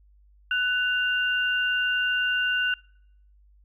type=tone pair together; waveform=sine; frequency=1490.4 / 2794 Hz; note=F#6 / F7; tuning=+12 / 0 cents; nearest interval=major seventh; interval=1088 cents; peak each=-23 / -27 dBFS; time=0.51-2.74 s; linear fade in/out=2 ms; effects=noise-tail reverb RT60 0.7 s tail -25 dB re dry + added 50 Hz sine -54 dBFS peak until 3.64 s